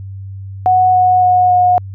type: tone with pitch steps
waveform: sine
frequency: 738 / 732.9 / 727.8 / 722.8 Hz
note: F#5 / F#5 / F#5 / F#5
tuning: -5 / -17 / -29 / -41 cents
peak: -7 dBFS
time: 0.66-1.78 s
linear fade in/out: 0 ms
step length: 280 ms
effects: added 97 Hz sine -25 dBFS peak until 1.94 s